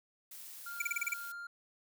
blue noise, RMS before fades -49 dBFS, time 0.31-1.32 s, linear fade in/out 5 ms
triangle tone, 1399 Hz, F6, 3 cents sharp, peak -40 dBFS, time 0.66-1.47 s, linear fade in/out 5 ms
square tone bursts, 2328 Hz, D7, 16 cents flat, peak -31 dBFS, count 7, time 0.8-1.138 s, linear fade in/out 5 ms, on 20 ms, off 33 ms
effects none

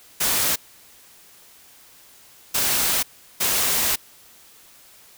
white noise bursts at uneven times, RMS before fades -21 dBFS, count 3, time 0.2-0.56 / 2.54-3.03 / 3.4-3.96 s, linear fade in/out 10 ms, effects white hiss -50 dBFS RMS until 5.17 s

